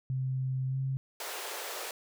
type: tone with pitch glide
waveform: sine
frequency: 130.81 to 133.56 Hz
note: C3 to C3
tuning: 0 to +36 cents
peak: -29 dBFS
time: 0.1-0.97 s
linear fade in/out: 0 ms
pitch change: +36 cents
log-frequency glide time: 0.68-0.77 s
type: high-pass noise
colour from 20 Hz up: pink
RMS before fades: -39 dBFS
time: 1.2-1.91 s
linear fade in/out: 2 ms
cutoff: 390 Hz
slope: 48 dB/octave
effects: none